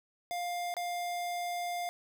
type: tone with dropouts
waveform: square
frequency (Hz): 703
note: F5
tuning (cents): +11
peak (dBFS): -34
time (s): 0.31-1.89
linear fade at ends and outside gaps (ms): 0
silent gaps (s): 0.74-0.767
effects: none